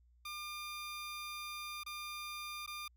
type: tone with dropouts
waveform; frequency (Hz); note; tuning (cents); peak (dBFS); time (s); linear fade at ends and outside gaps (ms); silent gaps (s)
15% pulse; 1200; D6; +37; -36; 0.25-2.88; 5; 1.835-1.862 / 2.663-2.675
effects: added 60 Hz sine -64 dBFS peak until 2.96 s